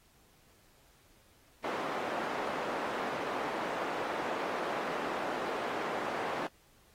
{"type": "band-pass noise", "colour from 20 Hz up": "white", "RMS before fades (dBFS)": -36, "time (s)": [1.64, 6.47], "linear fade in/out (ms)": 2, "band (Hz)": [310, 1000], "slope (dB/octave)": 12, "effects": ["pink hiss -65 dBFS RMS until 6.94 s", "AAC 48 kbps"]}